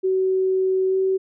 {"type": "tone with pitch glide", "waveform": "sine", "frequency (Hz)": [377.1, 380.6], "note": ["F#4", "F#4"], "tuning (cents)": [33, 49], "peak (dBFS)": -17, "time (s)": [0.03, 1.18], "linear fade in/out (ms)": 20, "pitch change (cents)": 16, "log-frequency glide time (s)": [0.88, 0.96], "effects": []}